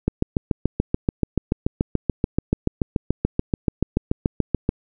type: click train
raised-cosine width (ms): 3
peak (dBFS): -5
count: 33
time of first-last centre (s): 0.08-4.691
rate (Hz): 6.94
effects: none